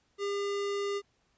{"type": "tone", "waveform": "square", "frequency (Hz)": 402.8, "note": "G4", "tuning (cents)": 47, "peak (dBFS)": -31, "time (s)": [0.18, 1.02], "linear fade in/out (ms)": 50, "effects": ["pink hiss -72 dBFS RMS until 1.37 s", "resampled to 16000 Hz"]}